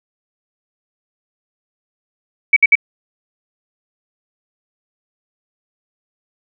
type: tone bursts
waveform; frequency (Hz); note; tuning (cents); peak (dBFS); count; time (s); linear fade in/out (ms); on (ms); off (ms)
sine; 2277; C#7; +46; -5; 3; 2.53-2.754; 5; 34; 61
effects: none